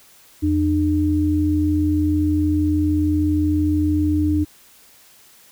sine tone pair together, 85 / 302.2 Hz, F2 / D4, -46 / +50 cents, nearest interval octave + minor seventh, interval 2196 cents, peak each -20 / -17 dBFS, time 0.42-4.45 s, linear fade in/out 20 ms, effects white hiss -50 dBFS RMS until 5.51 s

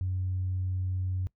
sine tone, 92.5 Hz, F#2, in tune, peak -27 dBFS, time 0.01-1.27 s, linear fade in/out 0 ms, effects noise-tail reverb RT60 0.1 s tail -21 dB re dry + tanh soft clip ceiling -23 dBFS

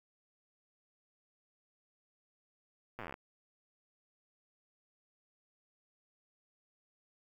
slowing click train, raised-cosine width 0.5 ms, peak -28 dBFS, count 14, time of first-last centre 2.99-3.141 s, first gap 8 ms, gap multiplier 1.06, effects 10-bit

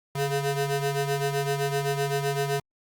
25% pulse ring-modulated tone, 279.8 Hz, C#4, 16 cents sharp, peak -18 dBFS, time 0.15-2.6 s, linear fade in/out 5 ms, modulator 136 Hz, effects Opus 48 kbps

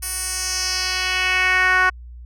10% pulse tone with band-pass filter sweep, 370 Hz, F#4, in tune, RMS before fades -20 dBFS, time 0.02-1.9 s, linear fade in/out 10 ms, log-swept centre 11000 to 1400 Hz, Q 2.1, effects added 60 Hz sine -35 dBFS peak until 2.25 s

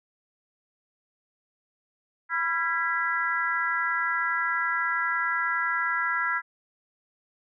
harmonic tone with a mistuned harmonic, 329.6 Hz, E4, in tune, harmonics 3 / 4 / 5 / 6, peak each -33 / -28 / -28 / -31 dBFS, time 2.29-6.42 s, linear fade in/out 50 ms, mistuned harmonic 4, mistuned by +60 cents, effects none

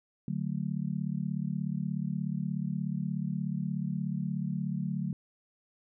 sine chord, D major, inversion none, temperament just, 146.83 / 183.54 / 220.2 Hz, D3 / F#3 / A3, 0 / -14 / +2 cents, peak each -34 / -33 / -37 dBFS, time 0.28-5.13 s, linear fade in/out 2 ms, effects none

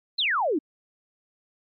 sine exponential sweep, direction down, 4338 to 270 Hz, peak -21 dBFS, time 0.18-0.59 s, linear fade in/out 10 ms, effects MP3 32 kbps

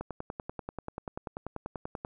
click train, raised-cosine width 1 ms, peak -22 dBFS, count 22, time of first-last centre 0.01-2.049 s, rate 10.3 Hz, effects none

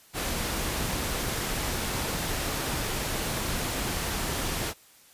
pink noise, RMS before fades -30 dBFS, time 0.13-4.74 s, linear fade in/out 50 ms, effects white hiss -56 dBFS RMS until 5.13 s + resampled to 32000 Hz

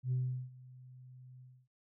sine tone with ADSR envelope, 127.2 Hz, C3, 48 cents flat, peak -28 dBFS, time 0.03-1.68 s, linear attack 88 ms, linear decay 380 ms, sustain -23 dB, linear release 270 ms, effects tanh soft clip ceiling -27 dBFS

